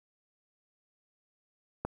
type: click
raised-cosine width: 1 ms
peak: -18 dBFS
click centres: 1.85 s
effects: 9-bit